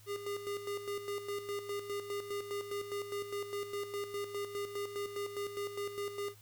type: tone with tremolo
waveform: square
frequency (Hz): 405.6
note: G#4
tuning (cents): -41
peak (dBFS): -36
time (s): 0.06-6.35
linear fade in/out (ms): 50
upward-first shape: square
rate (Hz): 4.9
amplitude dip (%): 60
effects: added 106 Hz sine -58 dBFS peak until 6.41 s + white hiss -62 dBFS RMS until 6.41 s